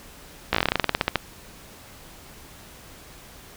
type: slowing click train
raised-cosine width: 0.3 ms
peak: -3 dBFS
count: 17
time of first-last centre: 0.53-1.157 s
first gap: 16 ms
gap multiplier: 1.11
effects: pink hiss -46 dBFS RMS until 3.56 s